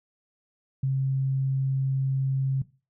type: tone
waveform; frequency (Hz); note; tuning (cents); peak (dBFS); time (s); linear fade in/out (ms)
sine; 134.2; C3; +44; -22; 0.83-2.62; 5
effects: noise-tail reverb RT60 0.3 s tail -17 dB re dry